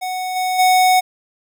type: tone with level steps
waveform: square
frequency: 740 Hz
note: F#5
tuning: in tune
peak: -22 / -18 / -11 dBFS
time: 0.01-1.01 s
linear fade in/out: 20 ms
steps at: 0.35 / 0.58 s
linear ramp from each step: 20 ms
effects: none

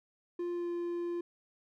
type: tone with pitch glide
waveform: triangle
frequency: 349.2 to 346.2 Hz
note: F4 to F4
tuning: 0 to -15 cents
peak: -31 dBFS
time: 0.39-1.21 s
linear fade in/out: 5 ms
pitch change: -15 cents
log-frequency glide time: 0.53-0.69 s
effects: none

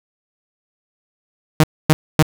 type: tone bursts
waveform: sawtooth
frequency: 155.56 Hz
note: D#3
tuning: in tune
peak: -4 dBFS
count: 3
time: 1.6-2.225 s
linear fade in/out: 0 ms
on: 35 ms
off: 260 ms
effects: none

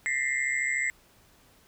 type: tone cluster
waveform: sine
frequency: 1783 / 1870 / 1963 / 2097 / 7750 Hz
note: A6 / A#6 / B6 / C7 / B8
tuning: +22 / +5 / -11 / +3 / -34 cents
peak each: -36 / -37 / -31 / -28 / -37 dBFS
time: 0.06-0.9 s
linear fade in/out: 0 ms
effects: pink hiss -60 dBFS RMS until 1.67 s

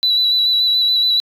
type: tone with vibrato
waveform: sine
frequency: 3951 Hz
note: B7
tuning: in tune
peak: -11 dBFS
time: 0.03-1.2 s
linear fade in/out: 0 ms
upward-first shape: square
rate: 7 Hz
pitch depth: 17 cents each way
effects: tanh soft clip ceiling -8 dBFS

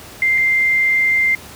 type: tone pair in turn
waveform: sine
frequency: 2093 / 2093 Hz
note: C7 / C7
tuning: 0 / 0 cents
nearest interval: unison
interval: 0 cents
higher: neither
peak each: -12 dBFS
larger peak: neither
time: 0.22-0.38 / 0.38-1.35 s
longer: second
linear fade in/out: 2 ms
effects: pink hiss -37 dBFS RMS until 1.55 s + high-pass 60 Hz 12 dB/octave

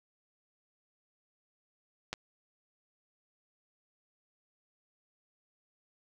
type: clicks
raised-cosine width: 0.2 ms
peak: -17 / -27 dBFS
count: 2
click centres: 2.13 / 2.138 s
effects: none

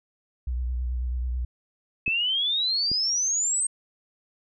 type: tone with vibrato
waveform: sine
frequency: 61.74 Hz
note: B1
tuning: in tune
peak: -25 dBFS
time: 0.47-1.45 s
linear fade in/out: 5 ms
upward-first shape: triangle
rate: 9.2 Hz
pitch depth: 56 cents each way
type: exponential sweep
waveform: sine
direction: up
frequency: 2563 to 8460 Hz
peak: -22 dBFS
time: 2.06-3.67 s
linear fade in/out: 5 ms
type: clicks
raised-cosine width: 3 ms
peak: -21 dBFS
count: 2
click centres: 2.079 / 2.916 s
effects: none

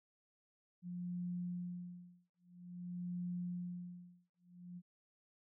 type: tone with tremolo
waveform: sine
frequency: 177.2 Hz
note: F3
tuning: 25 cents sharp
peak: -38 dBFS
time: 0.82-4.82 s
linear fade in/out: 50 ms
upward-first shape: sine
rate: 0.5 Hz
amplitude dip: 100%
effects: none

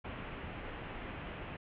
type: low-pass noise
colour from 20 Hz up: pink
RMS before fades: -44 dBFS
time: 0.04-1.57 s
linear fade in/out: 10 ms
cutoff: 3000 Hz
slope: 48 dB/octave
effects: none

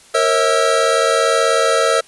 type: tone cluster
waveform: square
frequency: 464.7 / 543 / 644 / 1318 Hz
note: A#4 / C#5 / E5 / E6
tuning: -5 / -36 / -41 / -1 cents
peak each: -19 dBFS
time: 0.14-2.01 s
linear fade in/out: 10 ms
effects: white hiss -46 dBFS RMS until 2.07 s + resampled to 24000 Hz

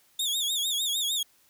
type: tone with vibrato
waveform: sawtooth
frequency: 3520 Hz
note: A7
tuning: in tune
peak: -23 dBFS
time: 0.19-1.23 s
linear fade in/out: 5 ms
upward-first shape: sine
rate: 6.6 Hz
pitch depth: 120 cents each way
effects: white hiss -63 dBFS RMS until 1.49 s

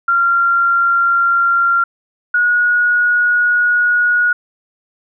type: tone pair in turn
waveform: sine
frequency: 1382 / 1451.7 Hz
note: F6 / F#6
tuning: -19 / -33 cents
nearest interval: minor second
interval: 86 cents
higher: second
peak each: -10 dBFS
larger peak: neither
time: 0.08-1.84 / 2.34-4.33 s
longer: second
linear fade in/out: 5 ms
effects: none

